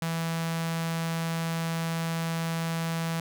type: tone with notch filter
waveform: sawtooth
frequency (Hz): 164.81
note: E3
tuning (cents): 0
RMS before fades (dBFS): -30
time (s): 0.02-3.2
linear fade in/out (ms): 2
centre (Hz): 360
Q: 1
effects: none